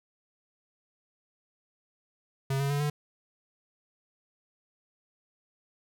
square tone with pitch steps, 135.7 / 139.52 / 143.44 / 147.47 Hz, C#3 / C#3 / D3 / D3, -36 / +12 / -40 / +8 cents, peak -27 dBFS, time 2.5-2.9 s, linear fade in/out 5 ms, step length 100 ms, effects none

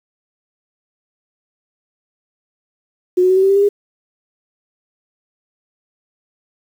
sine tone with pitch steps, 362.4 / 368.5 / 374.7 / 381.1 / 387.5 / 394.1 / 400.7 / 407.5 Hz, F#4 / F#4 / F#4 / G4 / G4 / G4 / G4 / G#4, -36 / -7 / +22 / -49 / -20 / +9 / +38 / -33 cents, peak -9 dBFS, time 3.17-3.69 s, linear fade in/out 10 ms, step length 65 ms, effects 7-bit

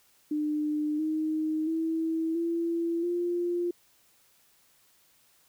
sine tone with pitch steps, 301 / 312.3 / 324.1 / 336.3 / 349 Hz, D4 / D#4 / E4 / E4 / F4, +43 / +7 / -29 / +35 / -1 cents, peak -26 dBFS, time 0.31-3.71 s, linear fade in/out 5 ms, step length 680 ms, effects white hiss -64 dBFS RMS until 5.48 s

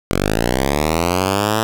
5% pulse linear sweep, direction up, 43.89 to 111.8 Hz, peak -4 dBFS, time 0.11-1.63 s, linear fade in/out 0 ms, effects none

